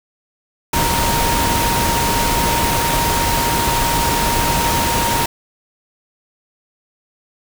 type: tone in noise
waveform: sine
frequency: 933 Hz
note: A#5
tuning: 1 cent sharp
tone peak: -19 dBFS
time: 0.73-5.26 s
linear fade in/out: 5 ms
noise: pink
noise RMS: -18 dBFS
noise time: 0.73-5.26 s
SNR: -4 dB
effects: none